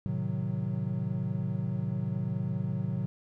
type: chord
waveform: triangle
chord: A diminished seventh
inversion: none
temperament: equal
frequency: 110 / 130.81 / 155.56 / 185 Hz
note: A2 / C3 / Eb3 / Gb3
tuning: 0 / 0 / 0 / 0 cents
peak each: -33 / -32 / -34 / -32 dBFS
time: 0.06-3.06 s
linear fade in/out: 0 ms
effects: none